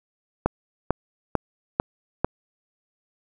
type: click train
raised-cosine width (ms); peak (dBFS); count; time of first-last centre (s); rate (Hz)
1; -5; 5; 0.46-2.246; 2.24
effects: none